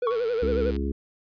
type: tone with vibrato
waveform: triangle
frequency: 468.3 Hz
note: A#4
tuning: 8 cents sharp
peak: -21 dBFS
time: 0.02-0.71 s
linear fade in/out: 5 ms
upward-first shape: sine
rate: 11 Hz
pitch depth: 110 cents each way
type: tone with exponential decay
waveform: triangle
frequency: 1118 Hz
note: C#6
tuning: 14 cents sharp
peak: -20 dBFS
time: 0.07-0.25 s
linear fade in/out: 1 ms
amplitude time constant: 38 ms
type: click train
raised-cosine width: 0.2 ms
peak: -25 dBFS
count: 71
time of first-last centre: 0.11-0.764 s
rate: 107 Hz
type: harmonic tone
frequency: 69.3 Hz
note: C#2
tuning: in tune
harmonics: 1 / 3 / 4 / 5 / 6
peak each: -27 / -32 / -33 / -34 / -35 dBFS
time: 0.42-0.92 s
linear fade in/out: 5 ms
effects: resampled to 11025 Hz